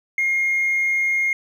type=tone with hard clipping; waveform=triangle; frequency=2136 Hz; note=C7; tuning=35 cents sharp; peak=-17 dBFS; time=0.18-1.33 s; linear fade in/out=2 ms; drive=2 dB; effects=none